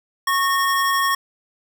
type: tone pair together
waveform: square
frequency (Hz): 1101.1 / 1839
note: C#6 / A#6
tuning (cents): -12 / -24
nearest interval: major sixth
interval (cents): 888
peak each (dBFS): -19 / -23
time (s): 0.27-1.15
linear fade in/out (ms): 5
effects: none